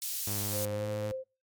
white high-pass noise, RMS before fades -35 dBFS, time 0.02-0.65 s, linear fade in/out 0 ms, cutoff 4100 Hz, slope 12 dB/octave
sawtooth tone with pitch glide, 102.4 to 107.06 Hz, G#2 to A2, -24 to -47 cents, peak -31 dBFS, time 0.27-1.12 s, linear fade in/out 5 ms, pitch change +77 cents, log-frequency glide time 0.74-0.84 s
sine tone with tremolo, 523.3 Hz, C5, in tune, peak -32 dBFS, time 0.51-1.24 s, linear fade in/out 50 ms, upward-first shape sine, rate 10 Hz, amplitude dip 35%
effects noise-tail reverb RT60 0.3 s tail -25 dB re dry + MP3 96 kbps

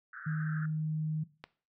white band-pass noise, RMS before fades -45 dBFS, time 0.13-0.66 s, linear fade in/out 5 ms, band 1300 to 1700 Hz, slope 96 dB/octave
sine tone, 155.56 Hz, D#3, in tune, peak -30 dBFS, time 0.26-1.24 s, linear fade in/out 10 ms
click, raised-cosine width 0.3 ms, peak -27 dBFS, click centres 1.44 s
effects noise-tail reverb RT60 0.4 s tail -18 dB re dry

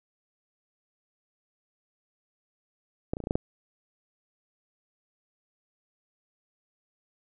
clicks, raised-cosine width 2 ms, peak -14 / -22 / -22 / -25 / -18 / -12 / -11 dBFS, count 7, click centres 3.135 / 3.169 / 3.203 / 3.239 / 3.271 / 3.309 / 3.355 s, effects none

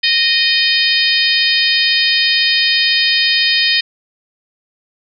harmonic tone, 618 Hz, D#5, 12 cents flat, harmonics 3 / 4 / 5 / 6 / 7 / 8, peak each -18 / -18 / -18 / -18 / -18 / -18 dBFS, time 0.03-3.81 s, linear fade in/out 10 ms, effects none

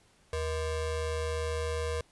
square ring-modulated tone, 277.6 Hz, C#4, 3 cents sharp, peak -28 dBFS, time 0.33-2.01 s, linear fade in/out 2 ms, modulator 199 Hz, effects pink hiss -64 dBFS RMS until 2.11 s + resampled to 24000 Hz

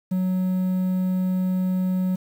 triangle tone with quantisation, 185 Hz, F#3, in tune, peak -18 dBFS, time 0.11-2.16 s, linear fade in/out 10 ms, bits 8, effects none

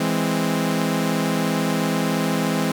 sawtooth chord, E augmented, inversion none, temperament equal, 164.81 / 207.7 / 261.6 Hz, E3 / G#3 / B#3, 0 / 0 / 0 cents, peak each -20 dBFS, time 0-2.72 s, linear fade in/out 5 ms, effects none

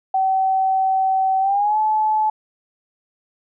sine tone with pitch glide, 764 to 862.5 Hz, G5 to A5, -45 to -35 cents, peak -15 dBFS, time 0.14-2.3 s, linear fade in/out 5 ms, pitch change +210 cents, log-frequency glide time 1.4-1.78 s, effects none

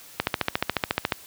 click train, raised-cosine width 0.3 ms, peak -5 dBFS, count 14, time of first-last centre 0.2-1.122 s, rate 14.1 Hz, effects white hiss -47 dBFS RMS until 1.26 s + high-pass 60 Hz 12 dB/octave

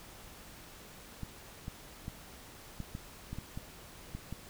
clicks, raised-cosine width 5 ms, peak -27 dBFS, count 10, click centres 1.233 / 1.681 / 2.081 / 2.803 / 2.951 / 3.33 / 3.386 / 3.575 / 4.15 / 4.326 s, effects pink hiss -52 dBFS RMS until 4.49 s

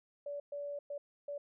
sine tone bursts at uneven times, 575 Hz, D5, 37 cents flat, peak -38 dBFS, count 4, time 0.26-0.4 / 0.52-0.79 / 0.9-0.98 / 1.28-1.38 s, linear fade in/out 5 ms, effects none

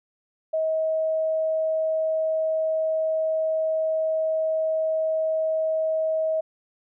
sine tone, 636 Hz, D#5, 38 cents sharp, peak -21 dBFS, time 0.53-6.41 s, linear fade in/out 10 ms, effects none

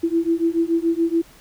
sine beating tone pair, 329.6 / 336.6 Hz, E4 / E4, 0 / +36 cents, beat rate 7 Hz, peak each -20 dBFS, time 0.03-1.22 s, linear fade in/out 10 ms, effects pink hiss -49 dBFS RMS until 1.4 s

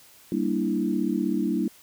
sine chord, E half-diminished seventh, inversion first, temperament equal, 196 / 233.1 / 293.7 / 329.6 Hz, G3 / Bb3 / D4 / E4, 0 / 0 / 0 / 0 cents, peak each -28 dBFS, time 0.32-1.68 s, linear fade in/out 2 ms, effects white hiss -53 dBFS RMS until 1.82 s

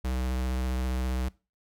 square tone with vibrato, 63.6 Hz, C2, 48 cents flat, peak -28 dBFS, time 0.04-1.29 s, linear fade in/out 10 ms, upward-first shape triangle, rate 15 Hz, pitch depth 23 cents each way, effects noise-tail reverb RT60 0.3 s tail -21 dB re dry

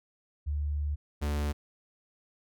sine / 45% pulse tone pair in turn, 73.42 / 73.42 Hz, D2 / D2, 0 / 0 cents, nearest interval unison, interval 0 cents, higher neither, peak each -28 dBFS, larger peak neither, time 0.46-0.96 / 1.21-1.53 s, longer first, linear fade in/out 20 ms, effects none

